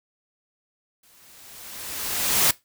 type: noise with exponential growth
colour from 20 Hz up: white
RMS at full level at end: -17 dBFS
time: 1.03-2.51 s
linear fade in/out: 5 ms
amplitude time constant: 320 ms
effects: noise-tail reverb RT60 0.2 s tail -20 dB re dry